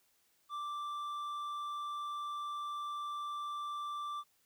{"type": "tone with hard clipping", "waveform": "triangle", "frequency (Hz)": 1174.7, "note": "D6", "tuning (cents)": 0, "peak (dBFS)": -39, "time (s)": [0.49, 4.24], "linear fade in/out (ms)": 50, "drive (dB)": 9, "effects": ["white hiss -73 dBFS RMS until 4.45 s"]}